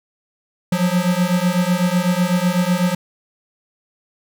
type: beating tone pair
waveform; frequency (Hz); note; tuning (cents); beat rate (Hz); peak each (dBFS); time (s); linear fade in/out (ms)
square; 175.2 / 183.2; F3 / F#3; +6 / -17; 8; -19; 0.72-2.95; 5
effects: none